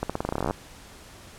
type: accelerating click train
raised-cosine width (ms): 1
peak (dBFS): -12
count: 17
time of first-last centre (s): 0.03-0.509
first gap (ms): 66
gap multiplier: 0.88
effects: pink hiss -47 dBFS RMS until 1.38 s + low-pass 11000 Hz 12 dB/octave